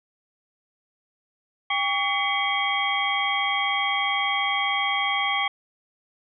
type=tone cluster; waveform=sine; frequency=797 / 1133 / 2037 / 2239 / 3236 Hz; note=G5 / C#6 / C7 / C#7 / G#7; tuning=+28 / +37 / -47 / +17 / -46 cents; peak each=-28 dBFS; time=1.7-5.48 s; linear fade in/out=5 ms; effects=none